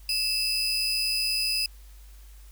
40% pulse tone pair together, 2637 / 4978 Hz, E7 / D#8, 0 / 0 cents, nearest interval major seventh, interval 1100 cents, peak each -30 / -24 dBFS, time 0.09-1.66 s, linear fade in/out 2 ms, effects added 50 Hz sine -45 dBFS peak until 2.51 s + white hiss -58 dBFS RMS until 2.51 s

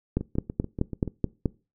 two click trains, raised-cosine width 3 ms, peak -10 / -19 dBFS, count 7 / 7, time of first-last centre 0.17-1.458 / 0.21-1.077 s, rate 4.66 / 6.92 Hz, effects noise-tail reverb RT60 0.3 s tail -22 dB re dry

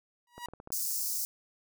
sawtooth tone with exponential growth, 962 Hz, B5, 46 cents flat, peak -31 dBFS, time 0.27-0.46 s, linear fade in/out 2 ms, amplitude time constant 41 ms
clicks, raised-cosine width 1 ms, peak -31 dBFS, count 6, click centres 0.38 / 0.486 / 0.536 / 0.601 / 0.674 / 0.704 s
white high-pass noise, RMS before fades -33 dBFS, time 0.72-1.25 s, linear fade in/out 0 ms, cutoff 4900 Hz, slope 48 dB/octave
effects none

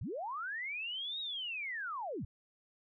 sine linear two-way sweep, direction up then down, 66.7 to 3829 to 66.7 Hz, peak -37 dBFS, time 0.01-2.25 s, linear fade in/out 5 ms, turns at 1.2 s, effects none

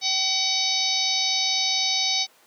harmonic tone with a mistuned harmonic, 756 Hz, F#5, 37 cents sharp, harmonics 1 / 3 / 4 / 5 / 6 / 7 / 8, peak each -33 / -30 / -35 / -25 / -27 / -28 / -30 dBFS, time 0.01-2.27 s, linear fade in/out 50 ms, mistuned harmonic 1, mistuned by +26 cents, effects pink hiss -56 dBFS RMS until 2.46 s + high-pass 400 Hz 12 dB/octave

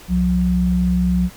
sine tone pair together, 65.01 / 180 Hz, C2 / F#3, -11 / -47 cents, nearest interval octave + tritone, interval 1764 cents, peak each -20 / -15 dBFS, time 0.08-1.3 s, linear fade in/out 50 ms, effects pink hiss -42 dBFS RMS until 1.36 s

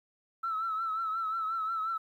sine tone with vibrato, 1317 Hz, E6, 2 cents flat, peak -29 dBFS, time 0.43-1.98 s, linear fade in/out 10 ms, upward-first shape triangle, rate 5.6 Hz, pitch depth 65 cents each way, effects tanh soft clip ceiling -25 dBFS + 11-bit

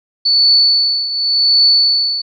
sine tone with tremolo, 4466 Hz, C#8, 12 cents sharp, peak -6 dBFS, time 0.25-2.22 s, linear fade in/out 10 ms, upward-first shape triangle, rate 0.89 Hz, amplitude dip 75%, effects none

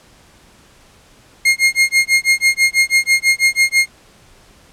40% pulse tone with tremolo, 2136 Hz, C7, 35 cents sharp, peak -7 dBFS, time 1.45-3.88 s, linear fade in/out 5 ms, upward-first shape sine, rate 6.1 Hz, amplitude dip 100%, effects pink hiss -48 dBFS RMS until 4.72 s + low-pass 10000 Hz 12 dB/octave

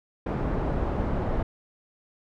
pink low-pass noise, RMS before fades -27 dBFS, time 0.26-1.43 s, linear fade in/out 5 ms, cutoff 830 Hz, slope 12 dB/octave, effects none

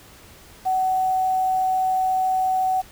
sine tone with quantisation, 751 Hz, F#5, 26 cents sharp, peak -18 dBFS, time 0.65-2.82 s, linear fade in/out 20 ms, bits 7, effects pink hiss -47 dBFS RMS until 2.91 s

